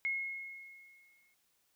sine tone with exponential decay, 2165 Hz, C#7, 41 cents flat, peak -30 dBFS, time 0.05-1.34 s, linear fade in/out 0 ms, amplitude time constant 280 ms, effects white hiss -75 dBFS RMS until 1.75 s

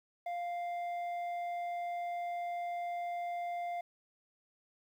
square tone with low-pass filter, 698.5 Hz, F5, in tune, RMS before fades -38 dBFS, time 0.26-3.81 s, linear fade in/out 5 ms, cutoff 1500 Hz, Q 1.4, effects 11-bit

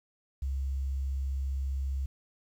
sine tone, 67.5 Hz, C#2, 45 cents flat, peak -29 dBFS, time 0.42-2.06 s, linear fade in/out 5 ms, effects 10-bit

